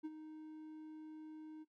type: tone with ADSR envelope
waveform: triangle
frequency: 311.1 Hz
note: D#4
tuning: in tune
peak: -37 dBFS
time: 0.03-1.65 s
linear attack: 23 ms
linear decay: 37 ms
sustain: -10 dB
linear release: 30 ms
effects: noise-tail reverb RT60 0.1 s tail -20 dB re dry